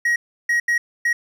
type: tone bursts at uneven times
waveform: triangle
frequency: 1895 Hz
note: A#6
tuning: 28 cents sharp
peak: -14 dBFS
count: 4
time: 0.05-0.16 / 0.49-0.6 / 0.68-0.78 / 1.05-1.13 s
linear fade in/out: 5 ms
effects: none